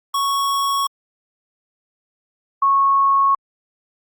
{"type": "tone pair in turn", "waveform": ["square", "sine"], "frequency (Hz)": [1108.7, 1099.8], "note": ["C#6", "C#6"], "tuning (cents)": [0, -14], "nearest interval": "unison", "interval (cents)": 14, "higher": "first", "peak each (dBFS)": [-18, -12], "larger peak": "second", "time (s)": [[0.14, 0.87], [2.62, 3.35]], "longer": "neither", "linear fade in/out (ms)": 5, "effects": ["Opus 48 kbps"]}